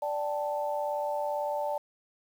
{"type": "chord", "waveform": "sine", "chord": "D suspended fourth", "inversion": "none", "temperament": "just", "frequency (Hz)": [587.3, 783.1, 881], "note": ["D5", "G5", "A5"], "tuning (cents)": [0, -2, 2], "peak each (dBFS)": [-31, -37, -33], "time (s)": [0.02, 1.78], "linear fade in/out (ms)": 5, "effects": ["9-bit"]}